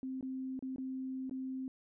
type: tone with dropouts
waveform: sine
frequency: 261.6 Hz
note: C4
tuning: in tune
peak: -37 dBFS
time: 0.03-1.68 s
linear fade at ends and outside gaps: 1 ms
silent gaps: 0.21-0.227 / 0.592-0.625 / 0.761-0.782 / 1.296-1.311 s
effects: none